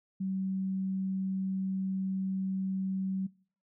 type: tone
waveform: sine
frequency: 190.6 Hz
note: G3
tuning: 48 cents flat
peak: -30 dBFS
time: 0.2-3.27 s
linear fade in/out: 10 ms
effects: noise-tail reverb RT60 0.5 s tail -23 dB re dry